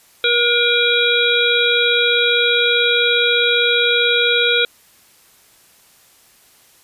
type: harmonic tone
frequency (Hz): 477.6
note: A#4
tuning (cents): +42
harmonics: 1 / 3 / 5 / 7 / 8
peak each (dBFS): -19 / -19 / -19 / -19 / -19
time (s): 0.24-4.65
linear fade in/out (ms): 2
effects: white hiss -51 dBFS RMS until 6.83 s + resampled to 32000 Hz